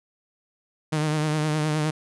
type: tone with vibrato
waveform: sawtooth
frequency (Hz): 153.2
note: D#3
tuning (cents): -27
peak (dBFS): -18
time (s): 0.92-1.91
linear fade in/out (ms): 10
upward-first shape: triangle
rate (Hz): 9.7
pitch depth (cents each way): 49
effects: resampled to 24000 Hz